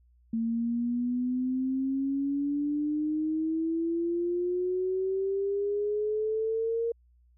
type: exponential sweep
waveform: sine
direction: up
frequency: 225.7 to 466.2 Hz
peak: -26 dBFS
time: 0.33-6.92 s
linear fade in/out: 5 ms
effects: added 60 Hz sine -59 dBFS peak until 7.37 s